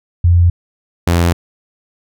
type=tone pair in turn; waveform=sine / sawtooth; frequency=86.8 / 85.75 Hz; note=F2 / F2; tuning=-10 / -31 cents; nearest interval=unison; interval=21 cents; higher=first; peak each=-6 dBFS; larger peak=neither; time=0.24-0.5 / 1.07-1.33 s; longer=neither; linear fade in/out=5 ms; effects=none